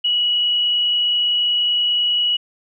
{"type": "tone with frequency modulation", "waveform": "sine", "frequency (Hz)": 2924, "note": "F#7", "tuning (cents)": -21, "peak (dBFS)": -15, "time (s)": [0.04, 2.37], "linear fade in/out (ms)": 10, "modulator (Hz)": 30.4, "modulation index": 0.65, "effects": []}